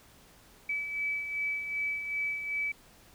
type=beating tone pair; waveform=sine; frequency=2295 / 2297.6 Hz; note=D7 / D7; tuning=-40 / -39 cents; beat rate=2.6 Hz; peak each=-40 / -31 dBFS; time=0.69-2.72 s; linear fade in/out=5 ms; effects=pink hiss -58 dBFS RMS until 3.14 s

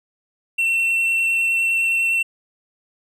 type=tone with vibrato; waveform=triangle; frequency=2704 Hz; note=E7; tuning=43 cents sharp; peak=-15 dBFS; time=0.58-2.23 s; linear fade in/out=10 ms; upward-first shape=sine; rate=9.8 Hz; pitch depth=9 cents each way; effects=none

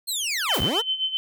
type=linear two-way sweep; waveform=20% pulse; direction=down then up; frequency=4314 to 43.58 to 495 Hz; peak=-19 dBFS; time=0.07-0.82 s; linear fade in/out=20 ms; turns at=0.61 s
type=tone with tremolo; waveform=sine; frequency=3068 Hz; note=G7; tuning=38 cents flat; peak=-20 dBFS; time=0.49-1.17 s; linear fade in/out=0 ms; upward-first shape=sine; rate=7.7 Hz; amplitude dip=75%
type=noise with exponential decay; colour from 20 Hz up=blue; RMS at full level=-26 dBFS; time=0.54-0.76 s; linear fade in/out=2 ms; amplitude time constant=47 ms
effects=none

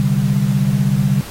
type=chord; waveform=sine; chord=C suspended second; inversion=none; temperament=equal; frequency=130.81 / 146.83 / 196 Hz; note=C3 / D3 / G3; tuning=0 / 0 / 0 cents; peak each=-17 dBFS; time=0-1.21 s; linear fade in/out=0 ms; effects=pink hiss -34 dBFS RMS until 1.3 s + AAC 48 kbps

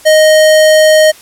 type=tone; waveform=square; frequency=622.3 Hz; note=D#5; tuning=in tune; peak=-4 dBFS; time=0.05-1.12 s; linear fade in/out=20 ms; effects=white hiss -37 dBFS RMS until 1.21 s + low-pass 12000 Hz 12 dB/octave

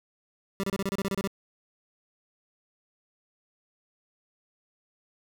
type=tone bursts; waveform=25% pulse; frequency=196 Hz; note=G3; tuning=in tune; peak=-23 dBFS; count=11; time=0.6-1.275 s; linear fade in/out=0 ms; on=35 ms; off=29 ms; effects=none

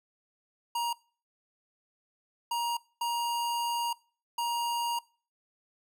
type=tone bursts at uneven times; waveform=square; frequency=944 Hz; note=A#5; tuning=22 cents sharp; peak=-29 dBFS; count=4; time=0.75-0.93 / 2.51-2.77 / 3.01-3.93 / 4.38-4.99 s; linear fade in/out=5 ms; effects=noise-tail reverb RT60 0.4 s tail -23 dB re dry

